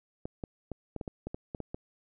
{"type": "clicks", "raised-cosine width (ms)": 2, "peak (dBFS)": -23, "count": 11, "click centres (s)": [0.255, 0.438, 0.717, 0.963, 1.012, 1.078, 1.27, 1.345, 1.548, 1.603, 1.745], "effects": []}